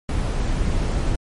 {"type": "noise with ADSR envelope", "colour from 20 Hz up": "brown", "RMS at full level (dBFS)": -17, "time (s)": [0.09, 1.16], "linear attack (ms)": 4, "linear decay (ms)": 6, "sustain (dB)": -4, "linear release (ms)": 9, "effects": ["MP3 48 kbps"]}